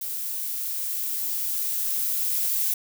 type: noise with level ramp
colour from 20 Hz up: violet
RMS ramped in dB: -31 to -24 dBFS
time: 0.01-2.74 s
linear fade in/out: 5 ms
effects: none